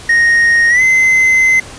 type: tone with pitch glide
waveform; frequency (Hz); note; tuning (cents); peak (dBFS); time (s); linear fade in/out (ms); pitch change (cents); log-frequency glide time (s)
triangle; 1864.7 to 2057; A#6 to C7; 0 to -30; -5; 0.09-1.6; 5; +170; 0.69-0.82
effects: pink hiss -32 dBFS RMS until 1.78 s + resampled to 22050 Hz